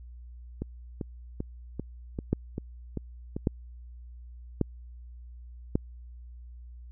two click trains, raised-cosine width 3 ms, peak -19 / -11 dBFS, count 8 / 4, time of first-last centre 0.62-3.365 / 2.33-5.755 s, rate 2.55 / 0.876 Hz, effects added 60 Hz sine -43 dBFS peak until 6.91 s

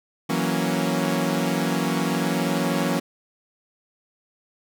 sawtooth chord, F# dominant seventh, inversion third, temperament equal, 164.81 / 185 / 233.1 / 277.2 Hz, E3 / F#3 / A#3 / C#4, 0 / 0 / 0 / 0 cents, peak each -23 dBFS, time 0.29-3 s, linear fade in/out 10 ms, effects none

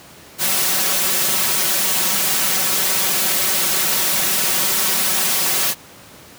white noise with comb filter, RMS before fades -18 dBFS, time 0.38-5.75 s, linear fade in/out 50 ms, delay 5.3 ms, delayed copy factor +0.75, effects pink hiss -42 dBFS RMS until 6.38 s + high-pass 100 Hz 12 dB/octave

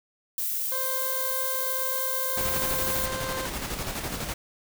violet noise, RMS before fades -29 dBFS, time 0.38-3.06 s, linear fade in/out 2 ms
20% pulse tone, 523.3 Hz, C5, in tune, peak -27 dBFS, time 0.72-3.46 s, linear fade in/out 0 ms
pink noise with tremolo, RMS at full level -31 dBFS, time 2.37-4.34 s, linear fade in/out 5 ms, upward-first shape square, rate 12 Hz, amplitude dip 40%
effects none

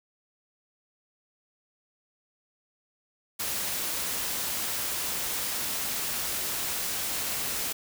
white noise, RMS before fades -31 dBFS, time 3.39-7.73 s, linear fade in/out 10 ms, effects none

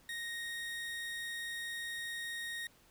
30% pulse tone, 1864.7 Hz, A#6, in tune, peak -36 dBFS, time 0.09-2.67 s, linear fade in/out 2 ms, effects pink hiss -65 dBFS RMS until 2.9 s

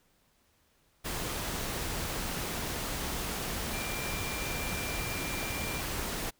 sine tone in noise, 2374 Hz, D7, 18 cents sharp, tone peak -40 dBFS, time 3.72-5.82 s, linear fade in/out 20 ms, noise pink, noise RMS -35 dBFS, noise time 1.04-6.31 s, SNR -8 dB, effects pink hiss -69 dBFS RMS until 6.39 s

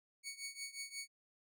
15% pulse tone with tremolo, 2233 Hz, C#7, 12 cents sharp, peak -34 dBFS, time 0.23-1.08 s, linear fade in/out 50 ms, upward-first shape triangle, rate 5.6 Hz, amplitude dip 90%, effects none

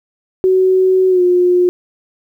sine tone with pitch glide, 374.4 to 357.9 Hz, F#4 to F4, +20 to +42 cents, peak -8 dBFS, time 0.44-1.69 s, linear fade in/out 0 ms, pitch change -78 cents, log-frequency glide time 1.09-1.22 s, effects 8-bit

